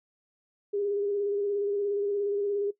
sine tone with vibrato, 405.5 Hz, G#4, 41 cents flat, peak -26 dBFS, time 0.73-2.71 s, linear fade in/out 10 ms, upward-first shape square, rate 17 Hz, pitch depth 26 cents each way, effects noise-tail reverb RT60 0.1 s tail -17 dB re dry

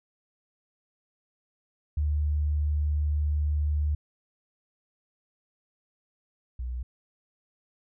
sine tone pair in turn, 74.5 / 61.62 Hz, D2 / B1, +25 / -3 cents, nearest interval minor third, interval 328 cents, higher first, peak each -23 / -30 dBFS, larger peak first, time 1.97-3.95 / 6.59-6.83 s, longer first, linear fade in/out 5 ms, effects none

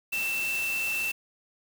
sine tone in noise, 2671 Hz, E7, 22 cents sharp, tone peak -27 dBFS, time 0.12-1.12 s, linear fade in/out 10 ms, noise white, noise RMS -37 dBFS, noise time 0.12-1.12 s, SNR +7 dB, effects none

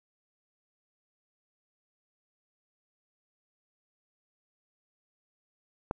click, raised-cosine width 1 ms, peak -16 dBFS, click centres 5.911 s, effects none

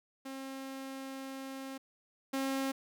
sawtooth tone pair in turn, 268.1 / 269.2 Hz, C4 / C4, +42 / +49 cents, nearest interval unison, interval 7 cents, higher second, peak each -37 / -28 dBFS, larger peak second, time 0.25-1.78 / 2.33-2.72 s, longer first, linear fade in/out 10 ms, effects none

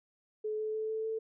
sine tone with pitch steps, 429.2 / 432.7 / 436.2 / 439.7 / 443.3 Hz, A4 / A4 / A4 / A4 / A4, -43 / -29 / -15 / -1 / +13 cents, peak -32 dBFS, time 0.44-1.19 s, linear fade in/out 10 ms, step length 150 ms, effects none

